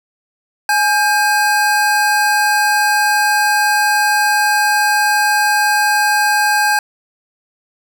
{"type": "tone pair together", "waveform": "square", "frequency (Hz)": [839, 1593.5], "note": ["G#5", "G6"], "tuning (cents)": [17, 28], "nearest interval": "major seventh", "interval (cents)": 1111, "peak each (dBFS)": [-15, -15], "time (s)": [0.69, 6.79], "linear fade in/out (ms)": 2, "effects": []}